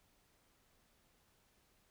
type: silence
effects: pink hiss -73 dBFS RMS until 1.9 s